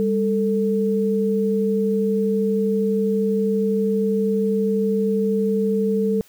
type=tone pair together; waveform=sine; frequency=200 / 443.8 Hz; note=G3 / A4; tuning=+35 / +15 cents; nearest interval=octave + major second; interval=1380 cents; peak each=-20 dBFS; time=0-6.21 s; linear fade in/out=0 ms; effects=white hiss -53 dBFS RMS until 6.28 s